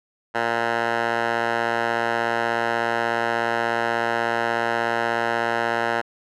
10% pulse tone with band-pass filter, 116.54 Hz, A#2, in tune, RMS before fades -23 dBFS, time 0.34-6.02 s, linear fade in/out 20 ms, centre 1200 Hz, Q 2, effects none

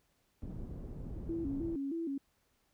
pink low-pass noise, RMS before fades -43 dBFS, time 0.42-1.76 s, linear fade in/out 0 ms, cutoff 290 Hz, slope 12 dB/octave
sine tone with vibrato, 303 Hz, D#4, 46 cents flat, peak -34 dBFS, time 1.29-2.18 s, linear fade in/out 5 ms, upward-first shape square, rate 3.2 Hz, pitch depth 160 cents each way
effects pink hiss -75 dBFS RMS until 2.73 s

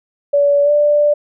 sine tone with pitch glide, 572 to 589.1 Hz, D5 to D5, -46 to +5 cents, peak -9 dBFS, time 0.33-1.14 s, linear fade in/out 10 ms, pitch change +51 cents, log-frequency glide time 0.63-0.71 s, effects none

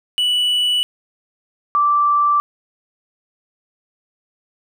triangle / sine tone pair in turn, 2956 / 1169.7 Hz, F#7 / D6, -2 / -7 cents, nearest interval octave + major third, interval 1605 cents, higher first, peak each -13 / -12 dBFS, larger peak second, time 0.18-0.83 / 1.75-2.4 s, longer neither, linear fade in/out 0 ms, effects none

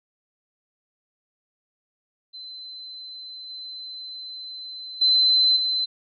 sine tone with level steps, 4057 Hz, B7, 46 cents sharp, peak -36 / -34 / -15 / -21 dBFS, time 2.33-5.86 s, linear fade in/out 20 ms, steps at 3.49 / 5.01 / 5.56 s, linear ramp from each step 10 ms, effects none

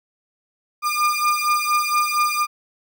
35% pulse beating tone pair, 1204 / 1208.3 Hz, D6 / D6, +43 / +49 cents, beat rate 4.3 Hz, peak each -19 dBFS, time 0.82-2.47 s, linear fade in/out 50 ms, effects none

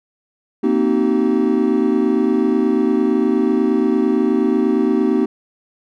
triangle chord, C minor seventh, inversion third, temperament equal with one note detuned, 233.1 / 261.6 / 311.1 / 382.4 Hz, Bb3 / C4 / Eb4 / G4, 0 / 0 / 0 / -43 cents, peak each -17 dBFS, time 0.63-5.26 s, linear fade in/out 10 ms, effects none

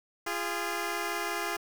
10% pulse tone pair together, 344.8 / 410 Hz, F4 / G#4, -22 / -22 cents, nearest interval minor third, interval 300 cents, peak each -25 dBFS, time 0.26-1.57 s, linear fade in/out 10 ms, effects 8-bit

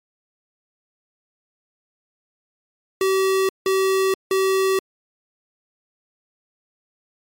square tone bursts, 383 Hz, G4, 40 cents flat, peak -17 dBFS, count 3, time 3.01-4.79 s, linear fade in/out 2 ms, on 480 ms, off 170 ms, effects MP3 64 kbps

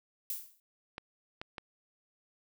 violet noise with exponential decay, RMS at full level -33 dBFS, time 0.3-0.6 s, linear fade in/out 1 ms, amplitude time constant 64 ms
clicks, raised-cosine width 0.3 ms, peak -24 dBFS, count 3, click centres 0.981 / 1.415 / 1.582 s
effects none

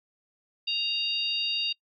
harmonic tone, 932.3 Hz, A#5, in tune, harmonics 3 / 4 / 5, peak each -28 / -30 / -32 dBFS, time 0.67-1.73 s, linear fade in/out 10 ms, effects noise-tail reverb RT60 0.1 s tail -26 dB re dry + MP3 48 kbps

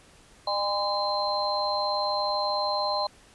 sine tone cluster, 605 / 812 / 1023 / 4132 Hz, D#5 / G#5 / C6 / C8, -49 / -39 / -39 / -22 cents, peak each -30 dBFS, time 0.47-3.07 s, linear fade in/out 5 ms, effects pink hiss -55 dBFS RMS until 3.34 s + resampled to 24000 Hz

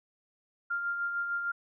sine tone with tremolo, 1396.9 Hz, F6, in tune, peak -28 dBFS, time 0.7-1.52 s, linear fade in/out 10 ms, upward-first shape sine, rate 6.6 Hz, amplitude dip 40%, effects none

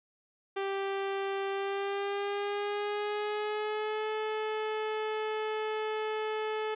sawtooth tone with pitch glide, 392 to 432.4 Hz, G4 to A4, 0 to -30 cents, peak -27 dBFS, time 0.56-6.75 s, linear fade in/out 10 ms, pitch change +170 cents, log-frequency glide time 1.5-4.1 s, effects resampled to 8000 Hz + 11-bit

